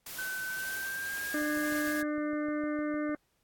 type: noise with tremolo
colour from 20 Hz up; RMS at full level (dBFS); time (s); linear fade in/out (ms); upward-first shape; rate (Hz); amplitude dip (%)
white; -41; 0.06-2.02; 5; triangle; 1.9; 30
type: tone with pitch glide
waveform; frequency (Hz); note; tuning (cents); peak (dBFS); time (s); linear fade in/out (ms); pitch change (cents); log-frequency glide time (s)
sine; 1522 to 1650.2; F#6 to G#6; +48 to -12; -34; 0.18-2.04; 10; +140; 0.49-1.46
type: harmonic tone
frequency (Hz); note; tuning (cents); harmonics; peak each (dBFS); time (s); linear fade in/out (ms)
299.5; D4; +34; 1 / 2 / 4 / 5 / 6 / 7; -31 / -37 / -43 / -45 / -47 / -48; 1.34-3.15; 2
type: click train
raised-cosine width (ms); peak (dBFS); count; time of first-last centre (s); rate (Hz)
2; -36; 12; 1.42-3.094; 6.57
effects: pink hiss -75 dBFS RMS until 3.43 s + AAC 64 kbps